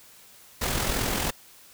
pink noise with amplitude modulation, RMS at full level -25 dBFS, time 0.61-1.31 s, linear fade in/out 10 ms, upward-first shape sine, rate 42.6 Hz, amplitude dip 45%, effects white hiss -52 dBFS RMS until 1.73 s

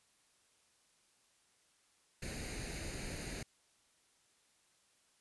pink noise with comb filter, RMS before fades -43 dBFS, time 2.22-3.43 s, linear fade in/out 5 ms, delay 0.45 ms, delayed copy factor +0.65, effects white hiss -72 dBFS RMS until 5.2 s + resampled to 24000 Hz

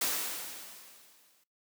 white noise with exponential decay, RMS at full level -29 dBFS, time 0.01-1.44 s, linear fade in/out 5 ms, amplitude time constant 310 ms, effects noise-tail reverb RT60 0.2 s tail -20 dB re dry + high-pass 200 Hz 12 dB/octave

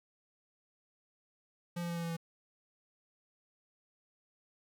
square tone with pitch steps, 173.3 / 171.9 / 170.52 / 169.15 / 167.78 / 166.43 Hz, F3 / F3 / F3 / E3 / E3 / E3, -13 / -27 / -41 / +45 / +31 / +17 cents, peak -36 dBFS, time 1.76-2.168 s, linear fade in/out 10 ms, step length 68 ms, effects 12-bit

